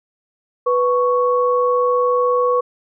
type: tone pair together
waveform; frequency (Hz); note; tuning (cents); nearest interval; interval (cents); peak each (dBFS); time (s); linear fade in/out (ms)
sine; 493.9 / 1110.1; B4 / C#6; 0 / +2; octave + major second; 1402; -15 / -18; 0.66-2.61; 10
effects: none